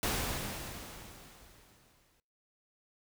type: noise with exponential decay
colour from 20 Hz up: pink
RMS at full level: -31 dBFS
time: 0.03-2.2 s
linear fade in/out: 1 ms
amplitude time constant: 470 ms
effects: noise-tail reverb RT60 0.4 s tail -23 dB re dry